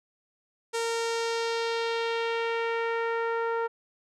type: tone with low-pass filter sweep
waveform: sawtooth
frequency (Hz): 460.3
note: A#4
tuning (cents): -22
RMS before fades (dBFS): -29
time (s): 0.73-3.68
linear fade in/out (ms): 20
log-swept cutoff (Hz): 8200 to 1300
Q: 1.5
effects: none